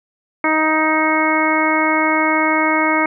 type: harmonic tone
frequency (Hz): 313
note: D#4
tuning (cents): +10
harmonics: 1 / 2 / 3 / 4 / 5 / 6 / 7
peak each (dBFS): -19 / -22 / -20 / -21 / -25 / -25 / -19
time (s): 0.44-3.06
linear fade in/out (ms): 2
effects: none